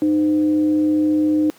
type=tone with frequency modulation; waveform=sine; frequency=306.2 Hz; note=D#4; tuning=28 cents flat; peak=-13 dBFS; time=0.02-1.5 s; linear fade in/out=0 ms; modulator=209 Hz; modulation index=0.35; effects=pink hiss -49 dBFS RMS until 1.58 s + high-pass 200 Hz 12 dB/octave